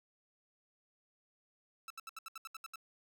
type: tone bursts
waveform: sawtooth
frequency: 1318.5 Hz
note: E6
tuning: in tune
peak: -40 dBFS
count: 10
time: 1.88-2.758 s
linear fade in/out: 2 ms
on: 23 ms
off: 72 ms
effects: none